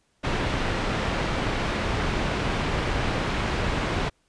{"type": "low-pass noise", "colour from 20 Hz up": "pink", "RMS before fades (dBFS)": -26, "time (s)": [0.23, 4.1], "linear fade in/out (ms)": 20, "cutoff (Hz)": 3000, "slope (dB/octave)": 12, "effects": ["pink hiss -68 dBFS RMS until 4.28 s", "resampled to 22050 Hz"]}